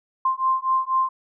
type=beating tone pair; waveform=sine; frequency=1046.5 / 1050.6 Hz; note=C6 / C6; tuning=0 / +7 cents; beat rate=4.1 Hz; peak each=-22 dBFS; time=0.25-1.09 s; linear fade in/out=5 ms; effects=none